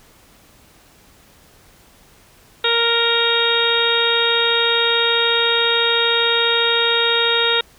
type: harmonic tone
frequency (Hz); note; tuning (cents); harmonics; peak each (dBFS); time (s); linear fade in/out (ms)
466.2; A#4; 0; 1 / 2 / 3 / 4 / 5 / 6 / 7 / 8; -21 / -26 / -22 / -26 / -27 / -26 / -24 / -18; 2.64-7.61; 5
effects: pink hiss -50 dBFS RMS until 7.78 s